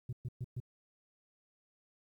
sine tone bursts, 123.47 Hz, B2, in tune, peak -33 dBFS, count 4, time 0.09-0.602 s, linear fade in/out 5 ms, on 38 ms, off 120 ms, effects tanh soft clip ceiling -35 dBFS + 12-bit

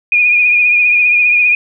sine tone with vibrato, 2449 Hz, D#7, 28 cents flat, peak -7 dBFS, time 0.12-1.55 s, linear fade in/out 2 ms, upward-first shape sine, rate 15 Hz, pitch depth 34 cents each way, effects none

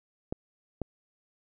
clicks, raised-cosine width 2 ms, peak -18 dBFS, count 2, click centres 0.325 / 0.817 s, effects none

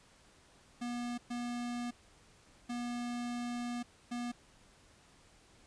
square tone bursts at uneven times, 241.2 Hz, B3, 41 cents flat, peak -37 dBFS, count 4, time 0.81-1.18 / 1.3-1.91 / 2.69-3.83 / 4.11-4.32 s, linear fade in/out 10 ms, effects pink hiss -63 dBFS RMS until 5.66 s + resampled to 22050 Hz

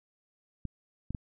clicks, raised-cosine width 5 ms, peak -23 dBFS, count 3, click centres 0.653 / 1.106 / 1.148 s, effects none

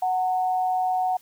sine tone pair together, 740 / 912.6 Hz, F#5 / A#5, 0 / -37 cents, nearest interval major third, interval 363 cents, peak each -21 / -32 dBFS, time 0.02-1.17 s, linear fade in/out 5 ms, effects white hiss -56 dBFS RMS until 1.21 s

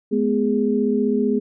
sine tone cluster, 214.1 / 249.6 / 412.8 Hz, A3 / B3 / G#4, -47 / +19 / -10 cents, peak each -21 dBFS, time 0.11-1.4 s, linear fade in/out 20 ms, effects none

